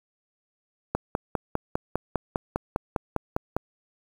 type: click train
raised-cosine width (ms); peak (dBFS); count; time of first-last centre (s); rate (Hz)
1; -10; 14; 0.95-3.566; 4.97
effects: 7-bit